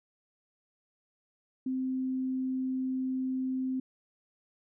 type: tone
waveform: sine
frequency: 259.8 Hz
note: C4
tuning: 12 cents flat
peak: -29 dBFS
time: 1.66-3.8 s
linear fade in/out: 5 ms
effects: none